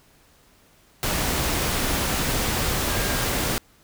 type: tone in noise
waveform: sine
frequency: 1612 Hz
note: G6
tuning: 48 cents sharp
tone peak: -34 dBFS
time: 2.9-3.24 s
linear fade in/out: 0 ms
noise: pink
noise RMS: -24 dBFS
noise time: 1.03-3.58 s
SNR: -13 dB
effects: pink hiss -57 dBFS RMS until 3.83 s